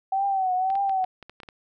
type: tone with vibrato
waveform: sine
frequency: 763 Hz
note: G5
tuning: 47 cents flat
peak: -21 dBFS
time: 0.12-1.05 s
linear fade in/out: 5 ms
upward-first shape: triangle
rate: 1.8 Hz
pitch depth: 82 cents each way
type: clicks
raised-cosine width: 0.3 ms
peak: -26 dBFS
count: 9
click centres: 0.702 / 0.754 / 0.895 / 1.042 / 1.227 / 1.296 / 1.402 / 1.433 / 1.488 s
effects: none